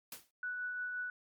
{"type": "noise with exponential decay", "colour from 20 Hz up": "white", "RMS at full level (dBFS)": -42, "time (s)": [0.12, 0.31], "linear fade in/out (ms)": 2, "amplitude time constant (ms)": 40}
{"type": "tone with tremolo", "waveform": "sine", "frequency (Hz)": 1480, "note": "F#6", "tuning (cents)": 0, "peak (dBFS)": -35, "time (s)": [0.43, 1.1], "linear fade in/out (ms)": 2, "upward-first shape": "triangle", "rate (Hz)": 5.7, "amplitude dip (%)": 30}
{"effects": ["MP3 96 kbps"]}